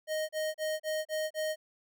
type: tone bursts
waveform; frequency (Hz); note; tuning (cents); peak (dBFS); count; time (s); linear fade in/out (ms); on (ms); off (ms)
square; 622.3; D#5; 0; -31; 6; 0.07-1.56; 50; 220; 34
effects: none